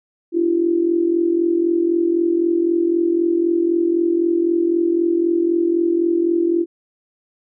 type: tone with amplitude modulation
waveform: sine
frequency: 339.6 Hz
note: F4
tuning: 48 cents flat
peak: -11 dBFS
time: 0.32-6.66 s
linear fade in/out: 50 ms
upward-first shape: sine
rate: 43.9 Hz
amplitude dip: 70%
effects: none